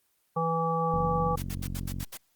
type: harmonic tone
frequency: 164.6 Hz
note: E3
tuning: 2 cents flat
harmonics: 1 / 3 / 5 / 7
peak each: -30 / -30 / -30 / -30 dBFS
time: 0.36-1.36 s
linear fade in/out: 10 ms
type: click train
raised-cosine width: 5 ms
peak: -23 dBFS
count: 51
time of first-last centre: 0.94-2.029 s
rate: 45.9 Hz
type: noise bursts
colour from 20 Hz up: white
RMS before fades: -40 dBFS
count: 7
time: 1.37-2.176 s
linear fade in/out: 10 ms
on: 56 ms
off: 69 ms
effects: white hiss -71 dBFS RMS until 2.35 s + Opus 24 kbps